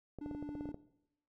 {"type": "clicks", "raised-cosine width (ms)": 2, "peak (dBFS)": -31, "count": 11, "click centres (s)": [0.187, 0.261, 0.312, 0.349, 0.426, 0.491, 0.553, 0.609, 0.656, 0.69, 0.744]}
{"type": "tone", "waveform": "triangle", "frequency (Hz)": 293.7, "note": "D4", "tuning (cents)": 0, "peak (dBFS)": -38, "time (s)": [0.21, 0.72], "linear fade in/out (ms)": 5}
{"effects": ["noise-tail reverb RT60 0.8 s tail -17 dB re dry"]}